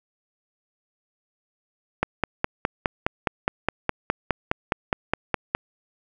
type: click train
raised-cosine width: 0.5 ms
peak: -5 dBFS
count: 18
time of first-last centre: 2.03-5.55 s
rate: 4.83 Hz
effects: none